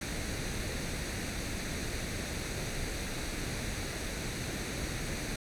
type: noise with comb filter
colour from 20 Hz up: pink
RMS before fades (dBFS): -36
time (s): 0.01-5.36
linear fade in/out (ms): 5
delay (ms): 0.48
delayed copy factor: +0.5
effects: low-pass 10000 Hz 12 dB/octave